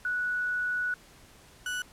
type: tone pair in turn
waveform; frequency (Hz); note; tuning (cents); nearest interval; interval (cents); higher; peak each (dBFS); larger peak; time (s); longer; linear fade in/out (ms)
sine / 35% pulse; 1473 / 1478.8; F#6 / F#6; -8 / -1; unison; 7; second; -27 / -29; first; 0.05-0.94 / 1.66-1.82; first; 2
effects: pink hiss -55 dBFS RMS until 1.92 s + low-pass 12000 Hz 12 dB/octave